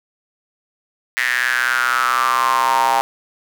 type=tone with high-pass filter sweep; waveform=square; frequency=62 Hz; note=B1; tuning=7 cents sharp; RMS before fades=-17 dBFS; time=1.17-3.01 s; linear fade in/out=0 ms; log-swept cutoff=1900 to 840 Hz; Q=7.3; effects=none